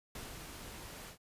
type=noise with ADSR envelope; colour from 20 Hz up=pink; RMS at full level=-45 dBFS; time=0.15-1.18 s; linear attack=3 ms; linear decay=160 ms; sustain=-3 dB; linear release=97 ms; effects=resampled to 32000 Hz